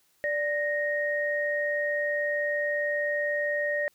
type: tone pair together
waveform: sine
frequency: 587.3 / 1864.6 Hz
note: D5 / A#6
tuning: 0 / 0 cents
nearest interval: octave + minor sixth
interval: 2000 cents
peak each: -28 dBFS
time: 0.24-3.88 s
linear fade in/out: 0 ms
effects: white hiss -67 dBFS RMS until 3.94 s